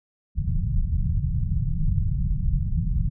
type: low-pass noise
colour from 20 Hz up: pink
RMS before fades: -23 dBFS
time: 0.35-3.1 s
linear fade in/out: 20 ms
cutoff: 170 Hz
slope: 48 dB/octave
effects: none